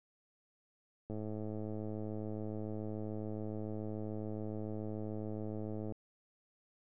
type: click train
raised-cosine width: 2 ms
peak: -29 dBFS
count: 517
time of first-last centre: 1.1-5.922 s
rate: 107 Hz
effects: none